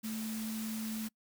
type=tone in noise; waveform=sine; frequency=220 Hz; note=A3; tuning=in tune; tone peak=-36 dBFS; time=0.03-1.09 s; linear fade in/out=20 ms; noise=white; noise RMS=-45 dBFS; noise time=0.03-1.09 s; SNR=+6 dB; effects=noise-tail reverb RT60 0.1 s tail -25 dB re dry